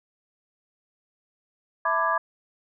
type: tone cluster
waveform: sine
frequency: 657 / 902 / 998 / 1179 / 1660 Hz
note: E5 / A5 / B5 / D6 / G#6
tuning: -6 / +43 / +18 / +6 / -1 cents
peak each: -29 / -34 / -26 / -25 / -28 dBFS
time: 1.85-2.18 s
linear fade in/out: 5 ms
effects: none